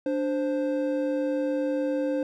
triangle tone pair together, 293.7 / 523.3 Hz, D4 / C5, 0 / 0 cents, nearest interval minor seventh, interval 1000 cents, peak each -25 dBFS, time 0.06-2.23 s, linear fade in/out 2 ms, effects none

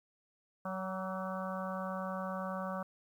harmonic tone with a mistuned harmonic, 187.9 Hz, F#3, 27 cents sharp, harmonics 1 / 3 / 4 / 5 / 6 / 7 / 8, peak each -40 / -41 / -46 / -47 / -43 / -47 / -49 dBFS, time 0.65-2.83 s, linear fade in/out 5 ms, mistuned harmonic 6, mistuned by +28 cents, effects 11-bit

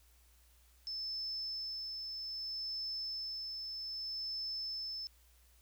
sine tone with tremolo, 5260 Hz, E8, 5 cents flat, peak -37 dBFS, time 0.87-5.07 s, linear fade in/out 0 ms, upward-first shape sine, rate 0.63 Hz, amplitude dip 30%, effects added 60 Hz sine -64 dBFS peak until 5.61 s + white hiss -69 dBFS RMS until 5.61 s

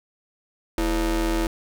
40% pulse ring-modulated tone, 185 Hz, F#3, in tune, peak -17 dBFS, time 0.78-1.47 s, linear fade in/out 2 ms, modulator 145 Hz, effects none

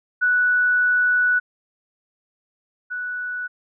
sine tone pair in turn, 1478 / 1478 Hz, F#6 / F#6, -2 / -2 cents, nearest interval unison, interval 0 cents, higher neither, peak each -15 / -25 dBFS, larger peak first, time 0.21-1.4 / 2.9-3.48 s, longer first, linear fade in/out 20 ms, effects none

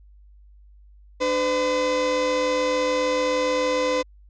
35% pulse tone pair together, 297.4 / 507.9 Hz, D4 / B4, +22 / +48 cents, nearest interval major sixth, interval 926 cents, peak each -27 / -19 dBFS, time 1.2-4.03 s, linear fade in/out 20 ms, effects added 50 Hz sine -47 dBFS peak until 4.29 s + resampled to 16000 Hz

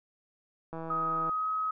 click train, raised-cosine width 1 ms, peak -26 dBFS, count 93, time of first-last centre 0.73-1.294 s, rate 163 Hz
sine tone with pitch glide, 1258 to 1271.9 Hz, D#6 to D#6, +19 to +38 cents, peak -28 dBFS, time 0.9-1.71 s, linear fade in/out 5 ms, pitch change +19 cents, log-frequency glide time 1.33-1.49 s
effects none

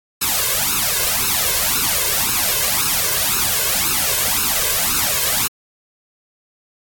white noise with flanger, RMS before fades -18 dBFS, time 0.21-5.48 s, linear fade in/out 10 ms, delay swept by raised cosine 0.75 to 1.95 ms, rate 1.9 Hz, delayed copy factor +1, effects AAC 64 kbps

